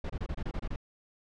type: noise bursts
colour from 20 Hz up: brown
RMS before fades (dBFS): -34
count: 9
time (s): 0.04-0.761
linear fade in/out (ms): 5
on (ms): 57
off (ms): 26
effects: low-pass 4000 Hz 12 dB/octave